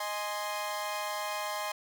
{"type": "chord", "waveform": "sawtooth", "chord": "Ab major", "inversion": "second", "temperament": "equal", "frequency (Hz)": [622.3, 830.6, 1046.5], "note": ["Eb5", "Ab5", "C6"], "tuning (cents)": [0, 0, 0], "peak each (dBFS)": [-34, -34, -33], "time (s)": [0, 1.72], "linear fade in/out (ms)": 5, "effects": []}